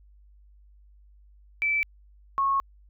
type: tone pair in turn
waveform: sine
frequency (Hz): 2318 / 1095.9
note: D7 / C#6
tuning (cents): -23 / -20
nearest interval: octave + minor second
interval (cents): 1297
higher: first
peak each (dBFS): -22 / -21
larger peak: second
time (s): 1.62-1.83 / 2.38-2.6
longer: second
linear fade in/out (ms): 0
effects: added 50 Hz sine -52 dBFS peak until 2.89 s